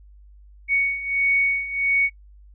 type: beating tone pair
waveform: sine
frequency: 2228 / 2229.5 Hz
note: C#7 / C#7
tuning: +8 / +9 cents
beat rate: 1.5 Hz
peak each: -24 / -20 dBFS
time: 0.68-2.1 s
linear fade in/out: 50 ms
effects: noise-tail reverb RT60 0.1 s tail -24 dB re dry + added 50 Hz sine -45 dBFS peak until 2.54 s